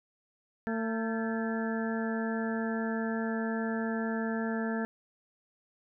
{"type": "harmonic tone with a mistuned harmonic", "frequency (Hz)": 224.8, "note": "A3", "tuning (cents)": 37, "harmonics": [1, 2, 3, 4, 6, 7, 8], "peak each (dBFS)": [-31, -37, -40, -43, -44, -44, -41], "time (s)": [0.67, 4.85], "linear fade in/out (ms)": 0, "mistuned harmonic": 8, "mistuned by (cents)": -67, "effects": []}